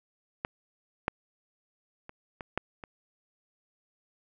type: clicks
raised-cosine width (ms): 0.5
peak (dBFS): -15 / -11 / -28 / -23 / -13 / -26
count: 6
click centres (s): 0.449 / 1.081 / 2.094 / 2.408 / 2.576 / 2.838
effects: none